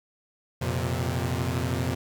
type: chord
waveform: sawtooth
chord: F suspended fourth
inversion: none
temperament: equal with one note detuned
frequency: 87.31 / 118.3 / 130.81 Hz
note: F2 / Bb2 / C3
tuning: 0 / +26 / 0 cents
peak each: -26 dBFS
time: 0.61-1.95 s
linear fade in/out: 10 ms
effects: 9-bit